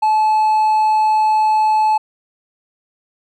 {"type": "tone with hard clipping", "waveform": "triangle", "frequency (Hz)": 864, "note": "A5", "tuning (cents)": -32, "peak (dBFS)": -12, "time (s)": [0.02, 1.98], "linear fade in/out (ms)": 10, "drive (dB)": 5, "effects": []}